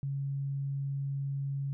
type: tone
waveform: sine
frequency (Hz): 138.59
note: C#3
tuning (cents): 0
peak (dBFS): -31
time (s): 0.03-1.73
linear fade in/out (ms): 0
effects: none